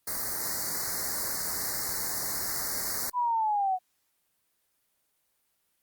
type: band-stop noise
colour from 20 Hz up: white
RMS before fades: -32 dBFS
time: 0.07-3.1 s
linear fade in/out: 5 ms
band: 2100 to 4200 Hz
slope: 96 dB/octave
type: linear sweep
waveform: sine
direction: down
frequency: 1000 to 729 Hz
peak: -24 dBFS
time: 3.13-3.79 s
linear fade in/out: 50 ms
effects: white hiss -74 dBFS RMS until 5.82 s + Opus 32 kbps